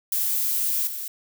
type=noise with level steps; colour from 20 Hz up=violet; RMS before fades=-24 / -32 dBFS; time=0.12-1.08 s; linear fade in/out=2 ms; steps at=0.87 s; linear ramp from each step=2 ms; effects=none